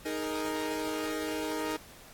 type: chord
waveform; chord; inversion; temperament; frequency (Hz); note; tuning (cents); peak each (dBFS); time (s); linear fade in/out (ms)
sawtooth; D# suspended fourth; none; equal; 311.1 / 415.3 / 466.2; D#4 / G#4 / A#4; 0 / 0 / 0; -30 / -35 / -33; 0.05-1.77; 10
effects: pink hiss -52 dBFS RMS until 2.13 s + AAC 64 kbps